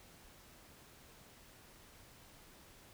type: silence
effects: pink hiss -60 dBFS RMS until 2.93 s